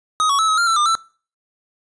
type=tone with pitch steps; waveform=square; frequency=1256 / 1120 / 1303 / 1276 / 1391 / 1335 / 1202 / 1330 Hz; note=D#6 / C#6 / E6 / D#6 / F6 / E6 / D6 / E6; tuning=+16 / +18 / -20 / +43 / -7 / +22 / +40 / +15 cents; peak=-15 dBFS; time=0.2-0.952 s; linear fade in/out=0 ms; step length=94 ms; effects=noise-tail reverb RT60 0.4 s tail -21 dB re dry + resampled to 22050 Hz